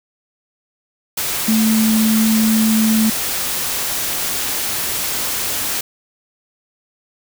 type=tone in noise; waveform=sine; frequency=220 Hz; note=A3; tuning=in tune; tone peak=-12 dBFS; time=1.48-3.1 s; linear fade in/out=5 ms; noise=white; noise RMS=-21 dBFS; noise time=1.17-5.81 s; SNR=+6 dB; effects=none